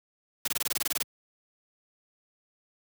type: noise bursts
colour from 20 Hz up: white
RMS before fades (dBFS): -28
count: 12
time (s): 0.45-1.028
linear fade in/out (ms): 5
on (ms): 28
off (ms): 22
effects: high-pass 100 Hz 12 dB/octave